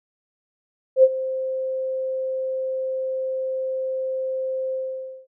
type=tone with ADSR envelope; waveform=sine; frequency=523.3 Hz; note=C5; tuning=in tune; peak=-7 dBFS; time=0.96-5.27 s; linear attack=73 ms; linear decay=46 ms; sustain=-16 dB; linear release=540 ms; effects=none